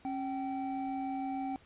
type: tone pair together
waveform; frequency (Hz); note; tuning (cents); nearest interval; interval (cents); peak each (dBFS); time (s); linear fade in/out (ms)
triangle; 272.2 / 770; C#4 / G5; -31 / -31; octave + tritone; 1800; -34 / -35; 0.05-1.56; 0
effects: pink hiss -61 dBFS RMS until 1.65 s + resampled to 8000 Hz